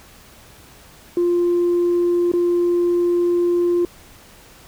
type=tone with dropouts; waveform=sine; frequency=349.2 Hz; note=F4; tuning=in tune; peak=-13 dBFS; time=1.17-3.85 s; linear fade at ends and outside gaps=2 ms; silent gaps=2.317-2.336 s; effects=tanh soft clip ceiling -12 dBFS + pink hiss -46 dBFS RMS until 4.67 s